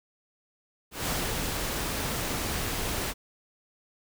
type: noise with ADSR envelope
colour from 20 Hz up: pink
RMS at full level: -29 dBFS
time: 0.91-3.14 s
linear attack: 160 ms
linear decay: 280 ms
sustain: -2 dB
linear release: 44 ms
effects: none